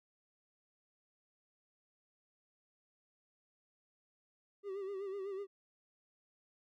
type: tone with vibrato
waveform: triangle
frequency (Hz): 392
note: G4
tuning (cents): 0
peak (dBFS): -37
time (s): 4.63-5.47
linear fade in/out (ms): 50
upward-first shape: sine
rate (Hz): 8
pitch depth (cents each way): 68
effects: none